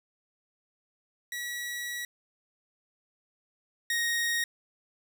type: tone pair in turn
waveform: sawtooth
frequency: 1930 / 1870.7 Hz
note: B6 / A#6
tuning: -40 / +6 cents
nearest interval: minor second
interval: 54 cents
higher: first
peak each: -30 / -23 dBFS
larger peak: second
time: 1.32-2.05 / 3.9-4.44 s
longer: first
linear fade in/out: 2 ms
effects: none